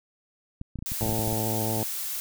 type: clicks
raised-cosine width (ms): 5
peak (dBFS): -22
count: 12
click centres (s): 0.614 / 0.757 / 0.789 / 0.825 / 0.919 / 1.03 / 1.062 / 1.093 / 1.124 / 1.192 / 1.277 / 1.328
type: noise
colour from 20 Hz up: blue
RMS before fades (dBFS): -32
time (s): 0.86-2.2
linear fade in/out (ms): 0
type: harmonic tone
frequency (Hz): 110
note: A2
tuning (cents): 0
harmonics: 1 / 2 / 3 / 4 / 5 / 6 / 7 / 8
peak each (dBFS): -30 / -33 / -35 / -36 / -37 / -38 / -38 / -39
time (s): 1.01-1.83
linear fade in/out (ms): 0
effects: none